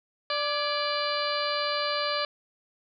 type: harmonic tone with a mistuned harmonic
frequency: 587.3 Hz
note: D5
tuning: in tune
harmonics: 1 / 2 / 3 / 4 / 5 / 6 / 7 / 8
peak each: -31 / -31 / -36 / -37 / -37 / -40 / -34 / -35 dBFS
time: 0.3-2.25 s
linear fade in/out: 2 ms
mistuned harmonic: 3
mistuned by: -66 cents
effects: none